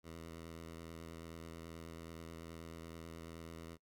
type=tone with vibrato; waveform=10% pulse; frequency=82.41 Hz; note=E2; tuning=in tune; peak=-40 dBFS; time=0.03-3.78 s; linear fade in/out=50 ms; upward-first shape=triangle; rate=9.3 Hz; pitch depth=29 cents each way; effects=noise-tail reverb RT60 0.1 s tail -22 dB re dry